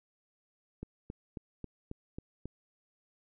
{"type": "click train", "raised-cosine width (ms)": 3, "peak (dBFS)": -27, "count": 7, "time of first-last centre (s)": [0.83, 2.456], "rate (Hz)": 3.69, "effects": []}